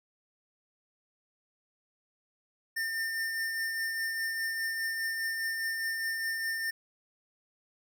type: tone with tremolo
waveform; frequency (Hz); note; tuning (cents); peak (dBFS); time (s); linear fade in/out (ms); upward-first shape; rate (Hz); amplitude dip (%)
square; 1805; A6; +44; -30; 2.76-6.71; 10; triangle; 4.9; 35
effects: none